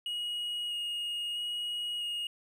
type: tone with vibrato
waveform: triangle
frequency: 2880 Hz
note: F#7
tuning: 47 cents flat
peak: -31 dBFS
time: 0.06-2.27 s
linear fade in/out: 2 ms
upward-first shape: square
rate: 0.77 Hz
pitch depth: 9 cents each way
effects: none